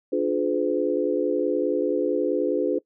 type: chord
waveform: sine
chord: D diminished seventh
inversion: none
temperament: just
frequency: 293.7 / 352.4 / 422.9 / 507.5 Hz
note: D4 / F4 / Ab4 / Cb5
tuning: 0 / +16 / +31 / +47 cents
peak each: -26 dBFS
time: 0.12-2.79 s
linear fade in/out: 10 ms
effects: noise-tail reverb RT60 0.1 s tail -21 dB re dry